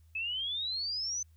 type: exponential sweep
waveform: sine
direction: up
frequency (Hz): 2564 to 6180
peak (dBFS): -32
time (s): 0.15-1.23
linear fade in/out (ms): 5
effects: added 80 Hz sine -57 dBFS peak until 1.36 s + white hiss -75 dBFS RMS until 1.36 s